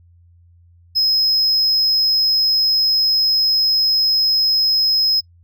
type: tone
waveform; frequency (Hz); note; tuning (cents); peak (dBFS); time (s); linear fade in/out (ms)
triangle; 5120; D#8; +49; -12; 0.95-5.21; 20
effects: noise-tail reverb RT60 0.1 s tail -24 dB re dry + added 86 Hz sine -47 dBFS peak until 5.43 s